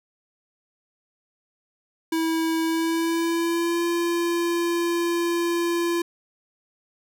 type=tone with pitch glide; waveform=square; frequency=325.2 to 342 Hz; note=E4 to F4; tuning=-23 to -36 cents; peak=-22 dBFS; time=2.12-6.02 s; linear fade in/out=5 ms; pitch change=+87 cents; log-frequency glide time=2.63-3.84 s; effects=none